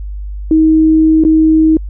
sine tone with dropouts, 316.2 Hz, D#4, 28 cents sharp, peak -5 dBFS, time 0.51-1.77 s, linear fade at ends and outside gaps 2 ms, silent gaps 1.238-1.249 s, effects added 50 Hz sine -20 dBFS peak until 1.89 s

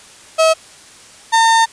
35% pulse tone pair in turn, 643 / 907 Hz, E5 / A#5, -43 / -48 cents, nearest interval tritone, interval 595 cents, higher second, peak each -7 dBFS, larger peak neither, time 0.38-0.54 / 1.32-1.66 s, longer second, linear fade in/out 20 ms, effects white hiss -41 dBFS RMS until 1.72 s + resampled to 22050 Hz

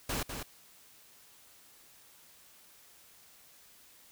pink noise with echo, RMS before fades -34 dBFS, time 0.09-0.23 s, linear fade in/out 5 ms, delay 200 ms, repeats 1, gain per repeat -6 dB, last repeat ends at 0.43 s, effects white hiss -59 dBFS RMS until 4.11 s

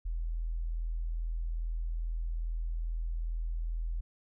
sine tone, 41.2 Hz, E1, in tune, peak -31 dBFS, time 0.05-4.01 s, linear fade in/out 10 ms, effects none

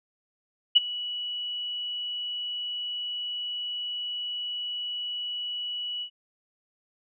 sine tone with ADSR envelope, 2940 Hz, F#7, 12 cents flat, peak -11 dBFS, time 0.75-6.1 s, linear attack 17 ms, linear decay 20 ms, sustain -19 dB, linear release 82 ms, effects none

